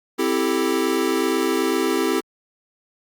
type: chord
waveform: square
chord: A minor seventh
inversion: first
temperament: equal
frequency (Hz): 261.6 / 329.6 / 392 / 440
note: C4 / E4 / G4 / A4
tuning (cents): 0 / 0 / 0 / 0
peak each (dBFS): -26 / -24 / -24 / -27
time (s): 0.18-2.21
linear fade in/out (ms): 20
effects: Opus 48 kbps